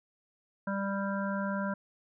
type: harmonic tone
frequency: 197.5 Hz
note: G3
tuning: 13 cents sharp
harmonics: 1 / 3 / 5 / 7 / 8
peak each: -32 / -37 / -39 / -40 / -41 dBFS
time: 0.67-1.74 s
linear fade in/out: 5 ms
effects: none